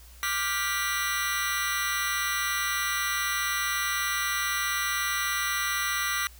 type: chord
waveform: sawtooth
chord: G dominant seventh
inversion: second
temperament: just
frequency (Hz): 1176 / 1411.2 / 1568 / 1960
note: D6 / F6 / G6 / B6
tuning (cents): +2 / +18 / 0 / -14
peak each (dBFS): -28 / -30 / -32 / -26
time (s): 0.23-6.27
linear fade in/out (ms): 0
effects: added 60 Hz sine -48 dBFS peak until 6.39 s + white hiss -54 dBFS RMS until 6.39 s